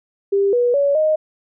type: tone with pitch steps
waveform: sine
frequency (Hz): 397.3 / 485.4 / 565 / 621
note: G4 / B4 / C#5 / D#5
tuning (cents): +23 / -30 / +33 / -3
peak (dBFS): -13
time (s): 0.32-1.16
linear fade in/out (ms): 10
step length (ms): 210
effects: none